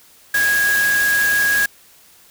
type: tone in noise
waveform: sine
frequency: 1649 Hz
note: G#6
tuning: 13 cents flat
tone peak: -14 dBFS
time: 0.34-1.66 s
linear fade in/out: 5 ms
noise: white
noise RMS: -24 dBFS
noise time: 0.34-1.66 s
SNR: +7 dB
effects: white hiss -49 dBFS RMS until 2.3 s